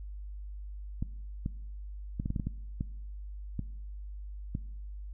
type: clicks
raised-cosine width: 5 ms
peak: -20 dBFS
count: 11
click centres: 1.025 / 1.461 / 2.199 / 2.259 / 2.304 / 2.362 / 2.398 / 2.47 / 2.809 / 3.593 / 4.551 s
effects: noise-tail reverb RT60 0.9 s tail -20 dB re dry + added 50 Hz sine -39 dBFS peak until 5.13 s